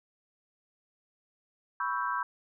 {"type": "chord", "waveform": "sine", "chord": "C# half-diminished seventh", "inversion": "third", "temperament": "equal", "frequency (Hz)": [987.8, 1108.7, 1318.5, 1568], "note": ["B5", "C#6", "E6", "G6"], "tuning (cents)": [0, 0, 0, 0], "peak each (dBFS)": [-33, -34, -36, -35], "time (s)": [1.8, 2.23], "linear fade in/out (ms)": 2, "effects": []}